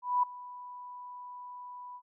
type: tone with ADSR envelope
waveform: sine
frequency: 987.8 Hz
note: B5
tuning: in tune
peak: -22 dBFS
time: 0.02-2.02 s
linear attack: 210 ms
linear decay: 7 ms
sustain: -20 dB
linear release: 64 ms
effects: none